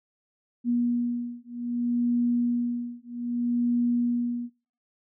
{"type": "beating tone pair", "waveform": "sine", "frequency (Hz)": [240, 240.63], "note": ["B3", "B3"], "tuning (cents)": [-49, -45], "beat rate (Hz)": 0.63, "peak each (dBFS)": -27, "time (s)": [0.64, 4.5], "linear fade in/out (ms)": 50, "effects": ["noise-tail reverb RT60 0.4 s tail -20 dB re dry"]}